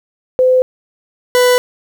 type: tone pair in turn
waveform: sine / 40% pulse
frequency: 511 / 496.2 Hz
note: C5 / B4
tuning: -41 / +8 cents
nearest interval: minor second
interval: 51 cents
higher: first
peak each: -7 dBFS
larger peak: neither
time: 0.39-0.62 / 1.35-1.58 s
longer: neither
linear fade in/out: 0 ms
effects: 8-bit